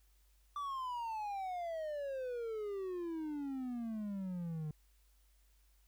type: exponential sweep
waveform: triangle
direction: down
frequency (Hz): 1174.7 to 150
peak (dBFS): -36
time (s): 0.56-4.71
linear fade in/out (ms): 2
effects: added 50 Hz sine -66 dBFS peak until 5.87 s + white hiss -75 dBFS RMS until 5.87 s